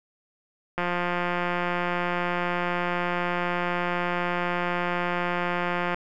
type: click train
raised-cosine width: 0.5 ms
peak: -12 dBFS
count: 910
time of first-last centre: 0.78-5.945 s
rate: 176 Hz
effects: none